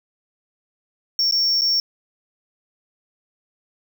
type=tone with dropouts; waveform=triangle; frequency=5480 Hz; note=F8; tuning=34 cents flat; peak=-15 dBFS; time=1.19-1.8 s; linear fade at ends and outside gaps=1 ms; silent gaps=1.311-1.323 / 1.611-1.618 s; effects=none